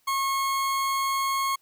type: tone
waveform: 40% pulse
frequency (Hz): 1088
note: C#6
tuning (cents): -33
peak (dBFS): -23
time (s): 0.07-1.56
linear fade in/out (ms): 10
effects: white hiss -67 dBFS RMS until 1.61 s